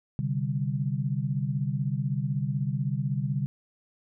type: chord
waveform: sine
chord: C suspended second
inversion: none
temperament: equal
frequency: 130.81 / 146.83 / 196 Hz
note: C3 / D3 / G3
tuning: 0 / 0 / 0 cents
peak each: -29 / -29 / -33 dBFS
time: 0.19-3.46 s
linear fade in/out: 0 ms
effects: none